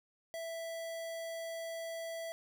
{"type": "tone", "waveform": "square", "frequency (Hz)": 660, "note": "E5", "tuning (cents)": 2, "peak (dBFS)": -40, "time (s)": [0.34, 2.32], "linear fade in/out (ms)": 0, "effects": []}